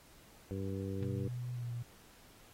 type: harmonic tone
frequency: 96.9 Hz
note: G2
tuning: 20 cents flat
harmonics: 1 / 2 / 3 / 4 / 5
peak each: -39 / -42 / -44 / -45 / -46 dBFS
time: 0.51-1.28 s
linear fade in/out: 0 ms
type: tone with pitch glide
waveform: sine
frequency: 123.1 to 119.8 Hz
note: B2 to A#2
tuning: -5 to +48 cents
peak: -37 dBFS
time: 1.01-1.83 s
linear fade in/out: 10 ms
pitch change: -47 cents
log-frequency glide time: 1.54-1.65 s
type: clicks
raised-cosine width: 0.3 ms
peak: -39 dBFS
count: 2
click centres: 1.027 / 1.032 s
effects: pink hiss -61 dBFS RMS until 2.53 s + AAC 48 kbps